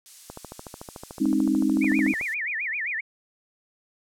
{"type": "noise", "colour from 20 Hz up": "violet", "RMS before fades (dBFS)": -38, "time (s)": [0.06, 2.34], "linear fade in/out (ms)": 0}
{"type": "click train", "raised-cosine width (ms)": 1, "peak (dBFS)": -23, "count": 27, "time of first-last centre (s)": [0.3, 2.212], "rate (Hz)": 13.6}
{"type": "chord", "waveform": "sine", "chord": "Ab major", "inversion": "none", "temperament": "equal with one note detuned", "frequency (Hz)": [207.7, 267, 311.1], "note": ["Ab3", "C4", "Eb4"], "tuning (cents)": [0, 35, 0], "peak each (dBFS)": [-26, -23, -23], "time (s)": [1.2, 2.13], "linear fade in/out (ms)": 10}
{"type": "tone with vibrato", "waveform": "sine", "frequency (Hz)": 2080, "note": "C7", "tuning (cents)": -11, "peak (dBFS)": -26, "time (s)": [1.81, 3.01], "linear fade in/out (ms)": 10, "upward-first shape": "sine", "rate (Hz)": 7.6, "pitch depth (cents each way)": 300}
{"effects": ["low-pass 8000 Hz 12 dB/octave"]}